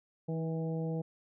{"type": "harmonic tone with a mistuned harmonic", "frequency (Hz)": 162.1, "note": "E3", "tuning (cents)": -29, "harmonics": [1, 2, 3, 4, 5], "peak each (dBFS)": [-33, -42, -39, -47, -50], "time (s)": [0.28, 1.02], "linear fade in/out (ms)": 10, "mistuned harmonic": 2, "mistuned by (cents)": -22, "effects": []}